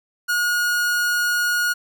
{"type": "tone", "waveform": "45% pulse", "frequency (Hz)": 1441, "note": "F#6", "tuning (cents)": -46, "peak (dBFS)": -18, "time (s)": [0.28, 1.74], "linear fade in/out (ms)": 20, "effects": []}